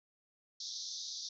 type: band-pass noise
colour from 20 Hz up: white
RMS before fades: -43 dBFS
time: 0.6-1.29 s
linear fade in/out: 5 ms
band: 3600 to 6200 Hz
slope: 96 dB/octave
effects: none